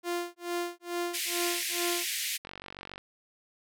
sawtooth tone with tremolo, 348.3 Hz, F4, 5 cents flat, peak -25 dBFS, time 0.03-2.07 s, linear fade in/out 50 ms, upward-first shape sine, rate 2.3 Hz, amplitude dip 100%
pink band-pass noise, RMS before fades -33 dBFS, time 1.13-2.38 s, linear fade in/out 20 ms, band 1900 to 15000 Hz, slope 48 dB/octave
click train, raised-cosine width 0.3 ms, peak -25 dBFS, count 26, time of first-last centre 2.45-2.98 s, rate 47.2 Hz
effects none

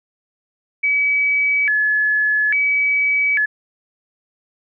sine tone with vibrato, 1975 Hz, B6, in tune, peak -14 dBFS, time 0.83-3.46 s, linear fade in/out 10 ms, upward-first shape square, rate 0.59 Hz, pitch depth 250 cents each way, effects none

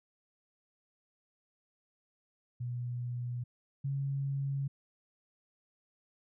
sine tone pair in turn, 122.1 / 138.15 Hz, B2 / C#3, -19 / -6 cents, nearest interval major second, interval 213 cents, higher second, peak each -34 / -31 dBFS, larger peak second, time 2.6-3.44 / 3.84-4.68 s, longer neither, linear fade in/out 10 ms, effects none

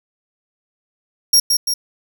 sawtooth tone with echo, 5588 Hz, F8, in tune, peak -6 dBFS, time 1.33-1.4 s, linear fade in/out 5 ms, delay 170 ms, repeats 2, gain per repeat -4 dB, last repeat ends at 1.74 s, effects none

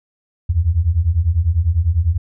sine beating tone pair, 77.3 / 87.3 Hz, D#2 / F2, -11 / 0 cents, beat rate 10 Hz, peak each -17 / -15 dBFS, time 0.49-2.18 s, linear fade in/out 10 ms, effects none

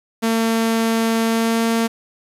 sawtooth tone with pitch glide, 226.4 to 228.2 Hz, A3 to A#3, +50 to -37 cents, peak -12 dBFS, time 0.22-1.88 s, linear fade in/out 20 ms, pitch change +13 cents, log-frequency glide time 1.25-1.63 s, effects resampled to 32000 Hz + 7-bit

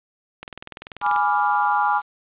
click train, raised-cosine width 0.2 ms, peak -16 dBFS, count 16, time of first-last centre 0.43-1.162 s, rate 20.5 Hz
sine chord, G# diminished seventh, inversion none, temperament equal, 830.6 / 987.8 / 1174.7 / 1396.9 Hz, G#5 / B5 / D6 / F6, 0 / 0 / 0 / 0 cents, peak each -20 / -23 / -24 / -25 dBFS, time 1.01-2.02 s, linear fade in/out 50 ms
effects resampled to 8000 Hz + 8-bit

